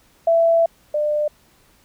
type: tone pair in turn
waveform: sine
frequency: 666 / 598.2 Hz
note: E5 / D5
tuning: +18 / +32 cents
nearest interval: major second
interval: 186 cents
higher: first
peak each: -12 / -17 dBFS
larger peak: first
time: 0.27-0.66 / 0.94-1.28 s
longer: first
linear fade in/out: 5 ms
effects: pink hiss -56 dBFS RMS until 1.84 s